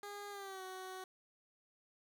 15% pulse tone with pitch glide, 408 to 374.1 Hz, G#4 to F#4, -31 to +19 cents, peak -39 dBFS, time 0.03-1.04 s, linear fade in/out 2 ms, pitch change -150 cents, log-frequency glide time 0.3-0.63 s, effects none

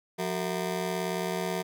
20% pulse ring-modulated tone, 277.2 Hz, C#4, in tune, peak -21 dBFS, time 0.18-1.63 s, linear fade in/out 20 ms, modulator 99.4 Hz, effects none

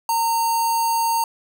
square tone with notch filter, 919 Hz, A#5, 25 cents flat, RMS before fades -20 dBFS, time 0.09-1.24 s, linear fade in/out 2 ms, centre 2200 Hz, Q 0.51, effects none

